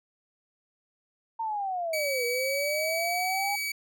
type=linear two-way sweep; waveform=sine; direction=down then up; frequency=917 to 475.6 to 817 Hz; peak=-28 dBFS; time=1.39-3.56 s; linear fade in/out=10 ms; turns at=2.25 s
type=tone; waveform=sawtooth; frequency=2278 Hz; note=C#7; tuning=47 cents sharp; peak=-26 dBFS; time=1.93-3.72 s; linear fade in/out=5 ms
effects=none